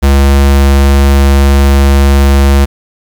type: tone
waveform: square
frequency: 69.3 Hz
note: C#2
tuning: in tune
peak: -4 dBFS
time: 0.02-2.66 s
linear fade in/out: 20 ms
effects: 7-bit